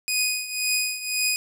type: tone with tremolo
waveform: 15% pulse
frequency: 2489 Hz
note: D#7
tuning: in tune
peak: -13 dBFS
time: 0.08-1.36 s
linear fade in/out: 0 ms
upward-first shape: triangle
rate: 1.9 Hz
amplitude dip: 80%
effects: none